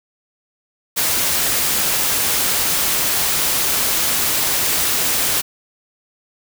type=noise; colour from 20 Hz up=white; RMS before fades=-18 dBFS; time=0.96-5.42 s; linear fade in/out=20 ms; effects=none